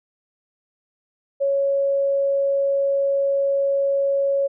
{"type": "tone", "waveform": "sine", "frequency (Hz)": 554.4, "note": "C#5", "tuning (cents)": 0, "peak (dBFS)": -17, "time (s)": [1.4, 4.48], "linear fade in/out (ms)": 20, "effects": []}